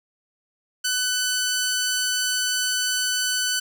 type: tone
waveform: 10% pulse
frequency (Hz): 1499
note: F#6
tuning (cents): +22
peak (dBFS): -13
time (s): 0.84-3.6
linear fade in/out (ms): 10
effects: none